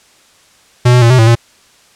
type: tone with pitch steps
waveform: square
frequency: 123 / 124 / 116.8 / 128 / 112.8 / 117 Hz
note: B2 / B2 / A#2 / C3 / A2 / A#2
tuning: -7 / +7 / +4 / -38 / +44 / +7 cents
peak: -5 dBFS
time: 0.85-1.354 s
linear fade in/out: 10 ms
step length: 84 ms
effects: white hiss -47 dBFS RMS until 1.95 s + low-pass 8000 Hz 12 dB/octave